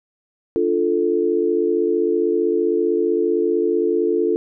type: chord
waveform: sine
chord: D minor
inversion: none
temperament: equal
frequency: 293.7 / 349.2 / 440 Hz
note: D4 / F4 / A4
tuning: 0 / 0 / 0 cents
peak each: -24 / -19 / -19 dBFS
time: 0.56-4.36 s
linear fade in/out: 0 ms
effects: none